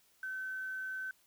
sine tone with quantisation, 1529 Hz, G6, 44 cents flat, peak -37 dBFS, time 0.23-1.11 s, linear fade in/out 2 ms, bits 10, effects white hiss -69 dBFS RMS until 1.26 s

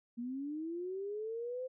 sine linear sweep, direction up, 231.6 to 520 Hz, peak -37 dBFS, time 0.17-1.68 s, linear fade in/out 20 ms, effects none

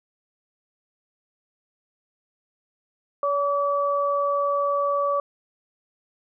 sine tone pair together, 568 / 1147.9 Hz, C#5 / D6, +42 / -40 cents, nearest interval octave, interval 1218 cents, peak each -23 dBFS, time 3.23-5.2 s, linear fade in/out 2 ms, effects none

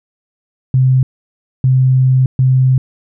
sine tone bursts at uneven times, 130 Hz, C3, 11 cents flat, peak -7 dBFS, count 3, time 0.74-1.03 / 1.64-2.26 / 2.39-2.78 s, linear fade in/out 2 ms, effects none

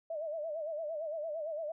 sine tone with vibrato, 626 Hz, D#5, 10 cents sharp, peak -35 dBFS, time 0.1-1.72 s, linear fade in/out 5 ms, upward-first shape sine, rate 8.8 Hz, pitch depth 110 cents each way, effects none

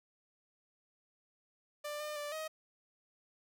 sawtooth tone with pitch steps, 592 / 602 / 587 / 629 Hz, D5 / D5 / D5 / D#5, +14 / +43 / -1 / +19 cents, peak -35 dBFS, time 1.84-2.48 s, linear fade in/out 10 ms, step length 160 ms, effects none

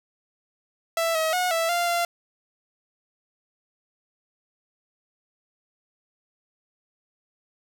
sawtooth tone with pitch steps, 662 / 638 / 726 / 660 / 695 / 690 Hz, E5 / D#5 / F#5 / E5 / F5 / F5, +7 / +43 / -33 / +2 / -9 / -21 cents, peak -18 dBFS, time 0.97-2.05 s, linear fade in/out 2 ms, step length 180 ms, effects none

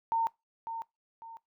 sine tone with echo, 911 Hz, A#5, 40 cents flat, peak -25 dBFS, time 0.12-0.27 s, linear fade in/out 0 ms, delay 550 ms, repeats 2, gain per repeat -9 dB, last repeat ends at 1.37 s, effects noise-tail reverb RT60 0.2 s tail -23 dB re dry

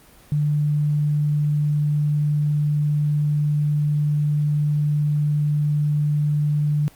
sine tone, 148.3 Hz, D3, 17 cents sharp, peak -17 dBFS, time 0.32-6.88 s, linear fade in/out 0 ms, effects pink hiss -50 dBFS RMS until 6.95 s + Opus 24 kbps

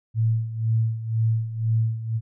sine tone with tremolo, 112.4 Hz, A2, 37 cents sharp, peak -17 dBFS, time 0.14-2.21 s, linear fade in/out 50 ms, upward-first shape sine, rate 2 Hz, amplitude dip 75%, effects none

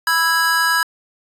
square chord, E major, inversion second, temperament just, 988.9 / 1318.5 / 1648.1 Hz, B5 / E6 / G#6, +2 / 0 / -14 cents, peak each -22 / -22 / -17 dBFS, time 0.07-0.83 s, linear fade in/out 2 ms, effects resampled to 32000 Hz

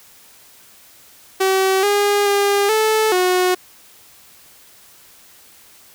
sawtooth tone with pitch steps, 381.8 / 408.2 / 403.3 / 436.2 / 365 Hz, G4 / G#4 / G4 / A4 / F#4, -46 / -30 / +49 / -15 / -24 cents, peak -10 dBFS, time 1.4-3.55 s, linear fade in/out 10 ms, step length 430 ms, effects white hiss -47 dBFS RMS until 5.94 s

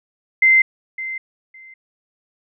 sine tone with echo, 2077 Hz, C7, 13 cents flat, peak -9 dBFS, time 0.42-0.62 s, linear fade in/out 5 ms, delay 560 ms, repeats 2, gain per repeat -15 dB, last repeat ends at 1.74 s, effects none

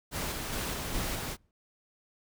pink noise with tremolo, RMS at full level -34 dBFS, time 0.11-1.37 s, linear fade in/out 50 ms, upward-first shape square, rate 2.4 Hz, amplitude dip 25%
brown noise with exponential decay, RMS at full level -31 dBFS, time 0.95-1.51 s, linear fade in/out 1 ms, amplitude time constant 120 ms
effects none

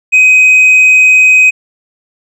sine tone with tanh clipping, 2517 Hz, D#7, 19 cents sharp, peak -3 dBFS, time 0.12-1.51 s, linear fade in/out 20 ms, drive 2 dB, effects none

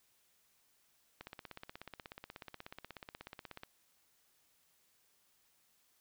click train, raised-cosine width 0.3 ms, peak -30 dBFS, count 41, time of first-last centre 1.21-3.634 s, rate 16.5 Hz, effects white hiss -73 dBFS RMS until 6 s

